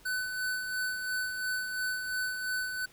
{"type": "tone with tremolo", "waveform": "square", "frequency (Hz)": 1505, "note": "F#6", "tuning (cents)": 29, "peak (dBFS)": -30, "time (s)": [0.05, 2.86], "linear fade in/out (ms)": 10, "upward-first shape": "sine", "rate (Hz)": 2.9, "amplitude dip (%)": 45, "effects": ["pink hiss -58 dBFS RMS until 2.92 s"]}